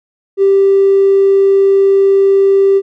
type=tone with tanh clipping; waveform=triangle; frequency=392 Hz; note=G4; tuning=in tune; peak=-5 dBFS; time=0.37-2.82 s; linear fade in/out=50 ms; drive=1 dB; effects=none